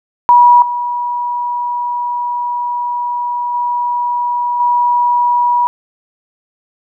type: tone with level steps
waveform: sine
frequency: 968 Hz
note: B5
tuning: 35 cents flat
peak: -3 / -15 / -13 / -9 dBFS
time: 0.29-5.67 s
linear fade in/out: 0 ms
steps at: 0.62 / 3.54 / 4.6 s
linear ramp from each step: 2 ms
effects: none